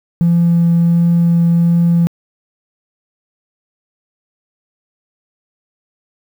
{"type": "tone with vibrato", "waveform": "triangle", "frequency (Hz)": 170, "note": "F3", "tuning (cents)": -46, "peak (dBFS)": -5, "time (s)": [0.21, 2.07], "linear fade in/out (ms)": 0, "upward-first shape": "triangle", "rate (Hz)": 1.4, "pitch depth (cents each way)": 8, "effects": ["tanh soft clip ceiling -5 dBFS", "7-bit"]}